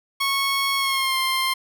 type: tone with pitch glide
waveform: 15% pulse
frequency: 1101 to 1053.7 Hz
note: C#6 to C6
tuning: -12 to +12 cents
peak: -14 dBFS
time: 0.2-1.54 s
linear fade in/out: 10 ms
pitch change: -76 cents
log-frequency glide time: 0.77-1.17 s
effects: none